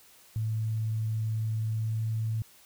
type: tone with pitch glide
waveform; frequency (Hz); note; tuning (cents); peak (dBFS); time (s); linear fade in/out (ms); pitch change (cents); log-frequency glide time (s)
sine; 110.2 to 111.09; A2 to A2; +3 to +17; -27; 0.36-2.42; 0; +14; 1.69-2.06
effects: white hiss -57 dBFS RMS until 2.65 s